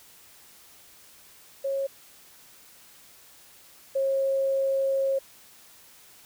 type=tone pair in turn; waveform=sine; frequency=547 / 541.3 Hz; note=C#5 / C#5; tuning=-23 / -41 cents; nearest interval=unison; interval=18 cents; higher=first; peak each=-25 / -22 dBFS; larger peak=second; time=1.64-1.87 / 3.95-5.19 s; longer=second; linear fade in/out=10 ms; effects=white hiss -53 dBFS RMS until 6.25 s